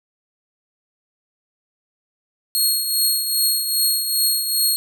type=tone with tremolo; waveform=15% pulse; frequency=4291 Hz; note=C8; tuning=43 cents sharp; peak=-8 dBFS; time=2.55-4.76 s; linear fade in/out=0 ms; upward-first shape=triangle; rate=2.5 Hz; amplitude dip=60%; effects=none